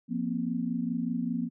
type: chord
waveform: sine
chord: F suspended fourth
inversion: none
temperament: equal with one note detuned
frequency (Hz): 174.61 / 236.5 / 261.6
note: F3 / Bb3 / C4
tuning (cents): 0 / +25 / 0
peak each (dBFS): -34 / -30 / -34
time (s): 0.08-1.5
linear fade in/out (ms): 50
effects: none